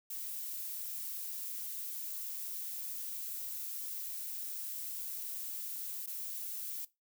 violet noise with dropouts, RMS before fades -41 dBFS, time 0.1-6.85 s, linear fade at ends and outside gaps 5 ms, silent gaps 6.062-6.073 s, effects noise-tail reverb RT60 0.2 s tail -18 dB re dry

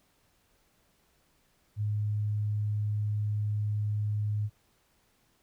sine tone, 105 Hz, G#2, 19 cents sharp, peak -27 dBFS, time 1.76-4.5 s, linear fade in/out 50 ms, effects pink hiss -69 dBFS RMS until 5.42 s

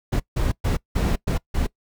brown noise bursts at uneven times, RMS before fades -21 dBFS, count 6, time 0.12-0.2 / 0.36-0.52 / 0.64-0.77 / 0.95-1.16 / 1.27-1.38 / 1.54-1.67 s, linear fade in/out 10 ms, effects noise-tail reverb RT60 0.1 s tail -22 dB re dry

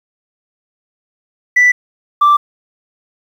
sine tone pair in turn, 1975.5 / 1172.6 Hz, B6 / D6, 0 / -3 cents, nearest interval major sixth, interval 903 cents, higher first, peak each -4 dBFS, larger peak neither, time 1.56-1.72 / 2.21-2.37 s, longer neither, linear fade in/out 10 ms, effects tanh soft clip ceiling -4 dBFS + 7-bit

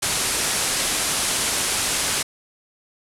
white low-pass noise, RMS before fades -23 dBFS, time 0.02-2.23 s, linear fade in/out 10 ms, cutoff 11000 Hz, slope 48 dB/octave, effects none

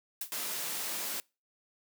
blue noise with exponential decay, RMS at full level -31 dBFS, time 0.21-0.34 s, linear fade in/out 5 ms, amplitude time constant 28 ms
white noise, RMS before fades -36 dBFS, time 0.32-1.2 s, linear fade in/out 0 ms
effects noise-tail reverb RT60 0.3 s tail -26 dB re dry + high-pass 200 Hz 12 dB/octave

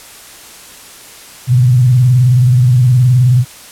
sine tone with vibrato, 124.9 Hz, B2, 20 cents sharp, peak -5 dBFS, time 1.47-3.45 s, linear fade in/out 50 ms, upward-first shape square, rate 19 Hz, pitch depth 81 cents each way, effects white hiss -35 dBFS RMS until 3.71 s + low-pass 12000 Hz 12 dB/octave

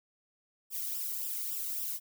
violet noise with flanger, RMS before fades -36 dBFS, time 0.7-2 s, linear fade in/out 50 ms, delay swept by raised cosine 0.46 to 1.21 ms, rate 3.6 Hz, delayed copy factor -0.85, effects none

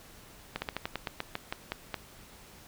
slowing click train, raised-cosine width 0.3 ms, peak -16 dBFS, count 12, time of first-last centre 0.56-1.943 s, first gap 60 ms, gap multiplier 1.14, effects pink hiss -53 dBFS RMS until 2.67 s

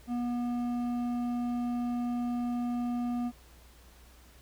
sine tone with hard clipping, 241.9 Hz, B3, 36 cents flat, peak -31 dBFS, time 0.07-3.32 s, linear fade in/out 50 ms, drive 8 dB, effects added 60 Hz sine -55 dBFS peak until 4.41 s + pink hiss -59 dBFS RMS until 4.41 s

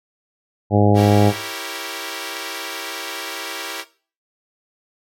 harmonic tone, 102.9 Hz, G#2, 16 cents flat, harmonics 1 / 2 / 3 / 4 / 5 / 6 / 7 / 8, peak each -15 / -18 / -20 / -21 / -22 / -23 / -23 / -24 dBFS, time 0.7-1.33 s, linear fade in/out 50 ms
5% pulse chord, E diminished seventh, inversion none, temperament equal with one note detuned, 328.3 / 392 / 466.2 / 554.4 Hz, E4 / G4 / Bb4 / Db5, -7 / 0 / 0 / 0 cents, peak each -21 dBFS, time 0.94-3.85 s, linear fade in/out 50 ms
effects noise-tail reverb RT60 0.4 s tail -17 dB re dry + MP3 64 kbps

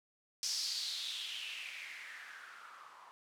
violet noise with low-pass filter sweep, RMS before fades -43 dBFS, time 0.43-3.11 s, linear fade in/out 0 ms, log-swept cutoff 5500 to 1000 Hz, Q 4.8, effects none

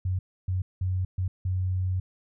sine tone bursts at uneven times, 92.5 Hz, F#2, in tune, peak -24 dBFS, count 5, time 0.05-0.19 / 0.48-0.62 / 0.81-1.05 / 1.18-1.28 / 1.45-2 s, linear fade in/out 5 ms, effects none

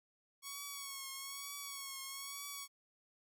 5% pulse tone with vibrato, 1108.7 Hz, C#6, in tune, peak -32 dBFS, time 0.42-2.68 s, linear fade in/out 50 ms, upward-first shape triangle, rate 1.1 Hz, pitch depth 53 cents each way, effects none

